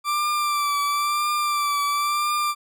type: tone with vibrato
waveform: 40% pulse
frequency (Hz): 1174.7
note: D6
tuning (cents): 0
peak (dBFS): -20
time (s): 0.04-2.55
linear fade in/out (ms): 50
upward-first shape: triangle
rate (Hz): 0.98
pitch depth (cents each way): 39
effects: none